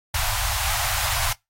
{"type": "band-stop noise", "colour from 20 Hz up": "pink", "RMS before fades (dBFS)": -24, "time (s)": [0.14, 1.33], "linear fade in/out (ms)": 5, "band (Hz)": [110, 670], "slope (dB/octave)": 48, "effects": ["noise-tail reverb RT60 0.2 s tail -25 dB re dry", "AAC 48 kbps"]}